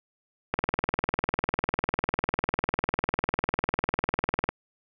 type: click train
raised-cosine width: 0.5 ms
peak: -9 dBFS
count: 80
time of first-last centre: 0.54-4.49 s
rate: 20 Hz
effects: none